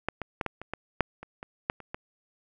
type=clicks; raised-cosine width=0.5 ms; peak=-12 / -18 / -14 / -15 / -24 / -17 / -7 / -26 / -24 / -10 / -29 / -19 dBFS; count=12; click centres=0.086 / 0.217 / 0.412 / 0.463 / 0.616 / 0.736 / 1.007 / 1.23 / 1.429 / 1.699 / 1.803 / 1.945 s; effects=none